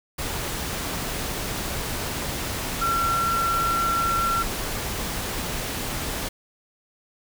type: tone in noise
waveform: sine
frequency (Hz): 1359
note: F6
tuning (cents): -48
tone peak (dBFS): -21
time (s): 2.81-4.43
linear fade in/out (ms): 10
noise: pink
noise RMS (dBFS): -29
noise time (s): 0.18-6.29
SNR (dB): +5
effects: none